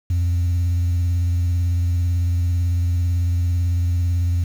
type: tone with vibrato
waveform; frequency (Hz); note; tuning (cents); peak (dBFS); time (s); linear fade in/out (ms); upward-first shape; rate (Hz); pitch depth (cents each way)
sine; 87.31; F2; 0; -14; 0.1-4.44; 5; sine; 18; 41
effects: tanh soft clip ceiling -15 dBFS + 7-bit